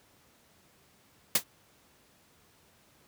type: noise with exponential decay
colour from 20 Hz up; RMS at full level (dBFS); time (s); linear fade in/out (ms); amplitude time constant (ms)
white; -18; 1.35-1.44; 5; 18
effects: pink hiss -63 dBFS RMS until 3.07 s + high-pass 80 Hz 12 dB/octave